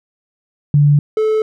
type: tone pair in turn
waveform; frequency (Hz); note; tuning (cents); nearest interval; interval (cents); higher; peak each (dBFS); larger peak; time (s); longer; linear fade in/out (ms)
sine / triangle; 145.6 / 434.5; D3 / A4; -15 / -22; octave + perfect fifth; 1893; second; -7 / -10; first; 0.74-0.99 / 1.17-1.42; neither; 2
effects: none